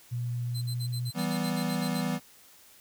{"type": "tone with pitch glide", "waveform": "sine", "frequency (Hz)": [120.8, 122.49], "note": ["B2", "B2"], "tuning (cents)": [-38, -14], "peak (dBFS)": -29, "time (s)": [0.11, 1.11], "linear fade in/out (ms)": 20, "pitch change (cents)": 24, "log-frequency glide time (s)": [0.51, 0.92]}
{"type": "tone bursts", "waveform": "sawtooth", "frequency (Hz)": 4079, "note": "C8", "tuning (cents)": -45, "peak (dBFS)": -35, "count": 12, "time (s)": [0.54, 2.018], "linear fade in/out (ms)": 20, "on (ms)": 81, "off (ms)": 46}
{"type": "chord", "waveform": "square", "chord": "E minor", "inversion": "none", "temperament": "equal with one note detuned", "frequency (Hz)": [164.81, 193.97, 246.9], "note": ["E3", "G3", "B3"], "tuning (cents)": [0, -18, 0], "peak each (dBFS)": -33, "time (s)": [1.14, 2.2], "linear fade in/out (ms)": 50}
{"effects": ["white hiss -56 dBFS RMS until 2.8 s"]}